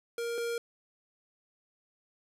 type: tone pair in turn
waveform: square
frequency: 468.5 / 468.5 Hz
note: A#4 / A#4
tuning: +9 / +9 cents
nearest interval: unison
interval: 0 cents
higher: neither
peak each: -33 / -32 dBFS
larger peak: second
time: 0.18-0.38 / 0.38-0.58 s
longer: neither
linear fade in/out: 2 ms
effects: resampled to 32000 Hz + 10-bit